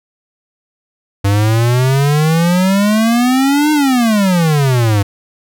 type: exponential two-way sweep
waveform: square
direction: up then down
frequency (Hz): 98 to 307.3 to 98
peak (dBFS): -10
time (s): 1.24-5.03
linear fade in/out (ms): 10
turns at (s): 3.72
effects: none